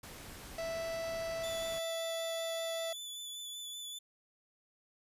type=noise; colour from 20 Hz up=pink; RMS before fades=-49 dBFS; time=0.03-1.79 s; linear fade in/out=5 ms
type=harmonic tone; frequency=659.3 Hz; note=E5; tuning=in tune; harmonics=1 / 2 / 3 / 4 / 5 / 6 / 7 / 8 / 9; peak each=-36 / -51 / -48 / -54 / -59 / -58 / -53 / -58 / -56 dBFS; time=0.58-2.93 s; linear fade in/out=5 ms
type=tone with vibrato; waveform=sawtooth; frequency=3474 Hz; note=A7; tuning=23 cents flat; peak=-39 dBFS; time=1.43-3.99 s; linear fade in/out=10 ms; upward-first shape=triangle; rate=5.2 Hz; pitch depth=25 cents each way
effects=resampled to 32000 Hz

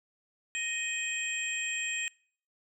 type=tone cluster; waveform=sine; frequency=1862 / 2507 / 3161 / 7470 Hz; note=A#6 / D#7 / G7 / A#8; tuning=-2 / +12 / +14 / +3 cents; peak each=-38 / -34 / -39 / -37 dBFS; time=0.55-2.08 s; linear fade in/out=0 ms; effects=noise-tail reverb RT60 0.5 s tail -24 dB re dry

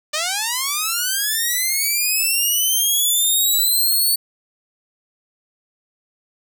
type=linear sweep; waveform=5% pulse; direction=up; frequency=587.3 to 4500 Hz; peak=-8 dBFS; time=0.13-4.16 s; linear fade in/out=10 ms; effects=none

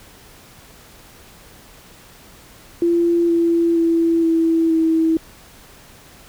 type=tone with pitch steps; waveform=sine; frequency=341.4 / 336.9 / 332.4 / 328.1 / 323.7 Hz; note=F4 / E4 / E4 / E4 / E4; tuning=-39 / +38 / +15 / -8 / -31 cents; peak=-13 dBFS; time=2.82-5.17 s; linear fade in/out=2 ms; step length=470 ms; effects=pink hiss -45 dBFS RMS until 6.28 s

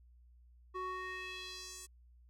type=tone with band-pass filter sweep; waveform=square; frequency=370.8 Hz; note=F#4; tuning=4 cents sharp; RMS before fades=-44 dBFS; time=0.74-1.87 s; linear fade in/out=20 ms; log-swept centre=880 to 8700 Hz; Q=2.2; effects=added 60 Hz sine -59 dBFS peak until 2.29 s

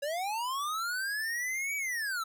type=linear two-way sweep; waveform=square; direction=up then down; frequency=550 to 2300 to 1287 Hz; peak=-32 dBFS; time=0.02-2.24 s; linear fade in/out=10 ms; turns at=1.76 s; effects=none

